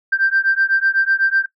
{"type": "beating tone pair", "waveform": "sine", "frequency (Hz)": [1568, 1576], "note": ["G6", "G6"], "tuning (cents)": [0, 9], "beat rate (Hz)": 8, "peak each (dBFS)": -16, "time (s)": [0.12, 1.46], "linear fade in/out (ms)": 10, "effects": ["noise-tail reverb RT60 0.1 s tail -17 dB re dry", "tanh soft clip ceiling -7 dBFS"]}